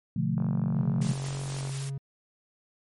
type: chord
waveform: sine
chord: B half-diminished seventh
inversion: none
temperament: equal with one note detuned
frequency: 123.47 / 146.83 / 174.61 / 217.6 Hz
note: B2 / D3 / F3 / A3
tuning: 0 / 0 / 0 / -19 cents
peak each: -31 / -30 / -29 / -31 dBFS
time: 0.16-1.13 s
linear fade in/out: 5 ms
type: click train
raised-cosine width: 1 ms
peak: -27 dBFS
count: 62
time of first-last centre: 0.38-1.695 s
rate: 46.4 Hz
type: tone with vibrato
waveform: triangle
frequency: 136.6 Hz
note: C#3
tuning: 25 cents flat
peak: -29 dBFS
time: 0.75-1.98 s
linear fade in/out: 5 ms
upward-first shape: square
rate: 1.9 Hz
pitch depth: 9 cents each way
type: noise with tremolo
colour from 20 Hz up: white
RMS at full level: -40 dBFS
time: 1.01-1.9 s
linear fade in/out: 10 ms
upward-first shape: square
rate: 4.2 Hz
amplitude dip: 25%
effects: MP3 48 kbps